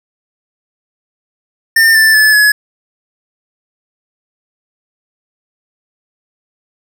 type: tone with pitch steps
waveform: square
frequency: 1805 / 1767.9 / 1731.5 / 1695.8 Hz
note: A6 / A6 / A6 / G#6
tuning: +44 / +8 / -28 / +36 cents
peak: -6 dBFS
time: 1.76-2.52 s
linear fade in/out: 5 ms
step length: 190 ms
effects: 7-bit